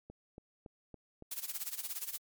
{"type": "click train", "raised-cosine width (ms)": 2, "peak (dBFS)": -35, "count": 5, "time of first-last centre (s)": [0.1, 1.224], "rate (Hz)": 3.56}
{"type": "noise with tremolo", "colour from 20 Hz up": "blue", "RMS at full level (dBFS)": -37, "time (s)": [1.31, 2.18], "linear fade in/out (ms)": 5, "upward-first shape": "sine", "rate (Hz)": 17, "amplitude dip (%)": 85}
{"effects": ["MP3 96 kbps"]}